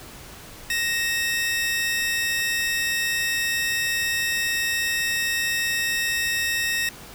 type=tone pair together; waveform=sawtooth; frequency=1864.7 / 2637 Hz; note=A#6 / E7; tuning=0 / 0 cents; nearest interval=tritone; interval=600 cents; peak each=-20 / -24 dBFS; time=0.7-6.89 s; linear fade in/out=2 ms; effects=pink hiss -42 dBFS RMS until 7.14 s